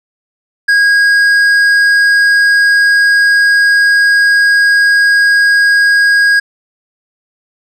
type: tone with tanh clipping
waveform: sine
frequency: 1639 Hz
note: G#6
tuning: 23 cents flat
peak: -7 dBFS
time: 0.68-6.4 s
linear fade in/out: 10 ms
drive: 8 dB
effects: none